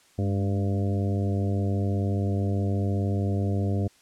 harmonic tone with a mistuned harmonic, 99 Hz, G2, 18 cents sharp, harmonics 1 / 2 / 3 / 4 / 5 / 6 / 7, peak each -24 / -30 / -34 / -36 / -38 / -40 / -41 dBFS, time 0.18-3.88 s, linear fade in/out 10 ms, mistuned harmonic 2, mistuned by +51 cents, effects white hiss -59 dBFS RMS until 4.01 s + low-pass 9000 Hz 12 dB/octave

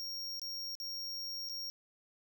square tone with dropouts, 5570 Hz, F8, 5 cents flat, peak -39 dBFS, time 0-1.7 s, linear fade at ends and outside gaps 0 ms, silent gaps 0.396-0.417 / 0.752-0.801 / 1.489-1.496 s, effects none

